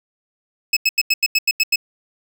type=tone bursts; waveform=25% pulse; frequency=2590 Hz; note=E7; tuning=31 cents flat; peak=-9 dBFS; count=9; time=0.73-1.759 s; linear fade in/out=5 ms; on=37 ms; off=87 ms; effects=none